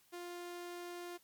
sawtooth tone, 350.7 Hz, F4, 7 cents sharp, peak -40 dBFS, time 0.12-1.18 s, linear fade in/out 20 ms, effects white hiss -69 dBFS RMS until 1.23 s + MP3 96 kbps

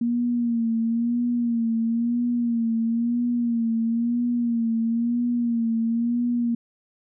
sine tone with vibrato, 234 Hz, A#3, 7 cents sharp, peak -20 dBFS, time 0.01-6.55 s, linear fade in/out 5 ms, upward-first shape sine, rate 1 Hz, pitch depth 54 cents each way, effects none

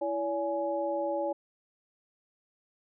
sine tone cluster, 332.6 / 570 / 838 Hz, E4 / C#5 / G#5, +16 / +48 / +15 cents, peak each -35 / -30 / -35 dBFS, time 0.01-1.33 s, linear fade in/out 10 ms, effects none

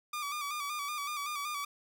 sawtooth tone with vibrato, 1174.7 Hz, D6, in tune, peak -31 dBFS, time 0.13-1.65 s, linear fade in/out 5 ms, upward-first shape square, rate 5.3 Hz, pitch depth 49 cents each way, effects none

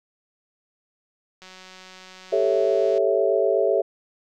click train, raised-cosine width 0.2 ms, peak -27 dBFS, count 291, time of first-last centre 1.42-2.979 s, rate 186 Hz
sine chord, A dominant seventh, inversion third, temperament equal, 392 / 440 / 554.4 / 659.3 Hz, G4 / A4 / C#5 / E5, 0 / 0 / 0 / 0 cents, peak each -23 dBFS, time 2.32-3.82 s, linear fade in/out 10 ms
effects none

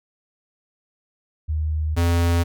sine / square tone pair in turn, 77.4 / 85.46 Hz, D#2 / F2, -9 / -37 cents, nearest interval major second, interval 172 cents, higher second, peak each -20 / -17 dBFS, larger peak second, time 1.48-1.96 / 1.96-2.44 s, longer neither, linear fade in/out 20 ms, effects none

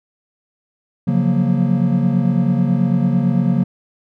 triangle chord, Gb major seventh, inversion second, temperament equal with one note detuned, 138.59 / 175.93 / 185 / 233.1 Hz, Db3 / F3 / Gb3 / Bb3, 0 / +13 / 0 / 0 cents, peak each -17 dBFS, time 1.07-3.64 s, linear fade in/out 10 ms, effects none

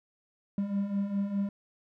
triangle beating tone pair, 196 / 200.9 Hz, G3 / G3, 0 / +43 cents, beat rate 4.9 Hz, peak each -33 / -27 dBFS, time 0.58-1.49 s, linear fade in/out 2 ms, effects none

